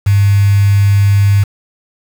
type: tone with quantisation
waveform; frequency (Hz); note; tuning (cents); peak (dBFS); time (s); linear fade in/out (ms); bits
sine; 100; G2; +35; -6; 0.06-1.44; 10; 4
effects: none